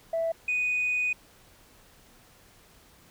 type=tone pair in turn; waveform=sine; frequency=659.3 / 2484 Hz; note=E5 / D#7; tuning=0 / -3 cents; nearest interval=octave + major seventh; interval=2297 cents; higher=second; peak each=-24 / -23 dBFS; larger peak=second; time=0.13-0.32 / 0.48-1.13 s; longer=second; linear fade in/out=5 ms; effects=tanh soft clip ceiling -21 dBFS + pink hiss -57 dBFS RMS until 3.1 s

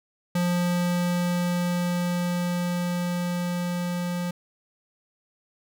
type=tone with level ramp; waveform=square; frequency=176.2 Hz; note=F3; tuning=16 cents sharp; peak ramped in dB=-22 to -27 dBFS; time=0.35-4.31 s; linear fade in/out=5 ms; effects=none

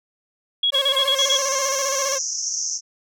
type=tone bursts; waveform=sine; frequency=3322 Hz; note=G#7; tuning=in tune; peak=-16 dBFS; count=7; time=0.63-1.371 s; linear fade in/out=5 ms; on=75 ms; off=36 ms
type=tone with vibrato; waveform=sawtooth; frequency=547 Hz; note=C#5; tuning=23 cents flat; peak=-20 dBFS; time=0.72-2.19 s; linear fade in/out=20 ms; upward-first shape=square; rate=15 Hz; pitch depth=49 cents each way
type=tone with pitch glide; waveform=sawtooth; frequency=1063 to 1071.6 Hz; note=C6 to C6; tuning=+27 to +41 cents; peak=-25 dBFS; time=0.93-2.14 s; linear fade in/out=5 ms; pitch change=+14 cents; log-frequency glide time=1.58-1.84 s
type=band-pass noise; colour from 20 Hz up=white; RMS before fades=-26 dBFS; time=1.15-2.81 s; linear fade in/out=50 ms; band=5500 to 6500 Hz; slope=96 dB/octave
effects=none

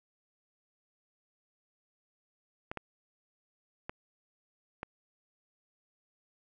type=clicks; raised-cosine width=0.5 ms; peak=-22 dBFS; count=4; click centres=2.715 / 2.773 / 3.895 / 4.831 s; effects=none

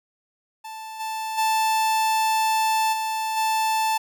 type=tone with level steps; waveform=45% pulse; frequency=880 Hz; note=A5; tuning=in tune; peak=-34 / -27 / -19 / -24 / -20 dBFS; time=0.64-3.98 s; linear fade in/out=10 ms; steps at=0.99 / 1.37 / 2.92 / 3.36 s; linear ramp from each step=20 ms; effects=none

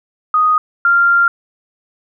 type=tone pair in turn; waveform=sine; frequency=1244.5 / 1390.1 Hz; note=D#6 / F6; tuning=0 / -8 cents; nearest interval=major second; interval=192 cents; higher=second; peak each=-9 / -8 dBFS; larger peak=second; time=0.34-0.58 / 0.85-1.28 s; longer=second; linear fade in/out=2 ms; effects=none

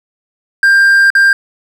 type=tone with dropouts; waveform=triangle; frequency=1592 Hz; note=G6; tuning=26 cents sharp; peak=-3 dBFS; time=0.63-1.33 s; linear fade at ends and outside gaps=2 ms; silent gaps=1.103-1.151 s; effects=none

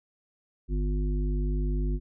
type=harmonic tone; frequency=50.1 Hz; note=G1; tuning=38 cents sharp; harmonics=1 / 3 / 5 / 7; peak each=-25 / -35 / -37 / -39 dBFS; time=0.68-2 s; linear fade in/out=50 ms; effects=none

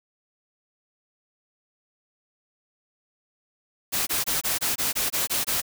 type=noise bursts; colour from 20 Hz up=white; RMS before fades=-25 dBFS; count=10; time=3.92-5.618 s; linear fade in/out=20 ms; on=150 ms; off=22 ms; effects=none

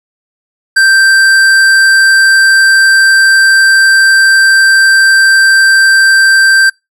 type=tone with hard clipping; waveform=sine; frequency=1568 Hz; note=G6; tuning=in tune; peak=-5 dBFS; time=0.76-6.7 s; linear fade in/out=10 ms; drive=12 dB; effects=noise-tail reverb RT60 0.2 s tail -25 dB re dry

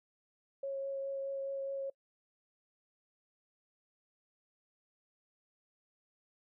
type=tone with vibrato; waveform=sine; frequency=547 Hz; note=C#5; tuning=23 cents flat; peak=-35 dBFS; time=0.63-1.9 s; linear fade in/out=5 ms; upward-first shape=triangle; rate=4.8 Hz; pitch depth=11 cents each way; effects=noise-tail reverb RT60 0.1 s tail -25 dB re dry

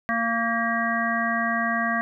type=harmonic tone with a mistuned harmonic; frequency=230 Hz; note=A#3; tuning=23 cents flat; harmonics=1 / 3 / 5 / 7 / 8; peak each=-28 / -28 / -28 / -28 / -28 dBFS; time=0.09-2.01 s; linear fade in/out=0 ms; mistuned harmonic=8; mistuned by=+55 cents; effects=none

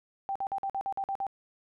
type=tone bursts; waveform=sine; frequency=784 Hz; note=G5; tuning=in tune; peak=-29 dBFS; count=9; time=0.29-1.267 s; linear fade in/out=0 ms; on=65 ms; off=49 ms; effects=none

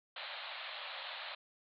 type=band-pass noise; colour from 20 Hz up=white; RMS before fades=-45 dBFS; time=0.16-1.35 s; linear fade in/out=5 ms; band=530 to 4200 Hz; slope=96 dB/octave; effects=none

